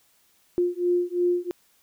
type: beating tone pair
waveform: sine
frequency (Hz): 352.1 / 355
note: F4 / F4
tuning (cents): +14 / +28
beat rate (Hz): 2.9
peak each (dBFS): -24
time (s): 0.58-1.51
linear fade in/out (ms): 0
effects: white hiss -63 dBFS RMS until 1.82 s